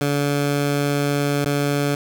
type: tone with dropouts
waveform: 15% pulse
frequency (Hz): 143.4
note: D3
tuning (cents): -41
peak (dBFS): -12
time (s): 0.01-1.95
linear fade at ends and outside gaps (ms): 2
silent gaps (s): 1.447-1.459
effects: none